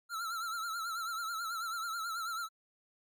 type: tone with vibrato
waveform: square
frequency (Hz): 1349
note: E6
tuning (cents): +40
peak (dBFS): -36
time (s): 0.09-2.49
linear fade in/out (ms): 50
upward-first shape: triangle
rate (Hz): 9.2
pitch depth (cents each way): 94
effects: MP3 96 kbps